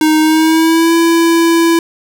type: tone with pitch glide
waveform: square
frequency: 311.1 to 333.4 Hz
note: D#4 to E4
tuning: 0 to +20 cents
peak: -8 dBFS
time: 0.01-1.79 s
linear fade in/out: 2 ms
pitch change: +120 cents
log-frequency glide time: 0.2-0.94 s
effects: none

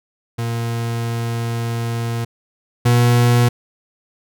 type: tone pair in turn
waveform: 40% pulse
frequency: 116.54 / 120.51 Hz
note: A#2 / B2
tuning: 0 / -42 cents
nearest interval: minor second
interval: 58 cents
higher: second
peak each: -19 / -10 dBFS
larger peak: second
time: 0.38-2.25 / 2.85-3.49 s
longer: first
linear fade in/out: 10 ms
effects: none

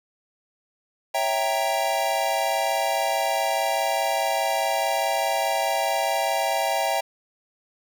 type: chord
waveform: square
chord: C# diminished seventh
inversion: none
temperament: equal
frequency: 554.4 / 659.3 / 784 / 932.3 Hz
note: C#5 / E5 / G5 / Bb5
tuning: 0 / 0 / 0 / 0 cents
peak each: -31 / -27 / -26 / -30 dBFS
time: 1.14-7.01 s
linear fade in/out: 10 ms
effects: none

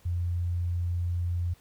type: tone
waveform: sine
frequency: 87.31 Hz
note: F2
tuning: in tune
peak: -26 dBFS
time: 0.05-1.54 s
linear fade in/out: 10 ms
effects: pink hiss -61 dBFS RMS until 1.6 s

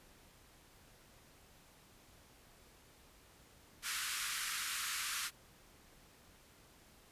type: band-pass noise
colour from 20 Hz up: pink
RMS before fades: -40 dBFS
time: 3.82-5.31 s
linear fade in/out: 50 ms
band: 1200 to 13000 Hz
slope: 48 dB/octave
effects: pink hiss -63 dBFS RMS until 7.11 s + resampled to 32000 Hz

